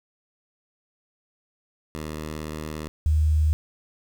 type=tone pair in turn; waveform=10% pulse / sine; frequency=77.2 / 77.2 Hz; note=D#2 / D#2; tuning=-13 / -13 cents; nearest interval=unison; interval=0 cents; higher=neither; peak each=-23 / -17 dBFS; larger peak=second; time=1.95-2.88 / 3.06-3.53 s; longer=first; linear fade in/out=0 ms; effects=8-bit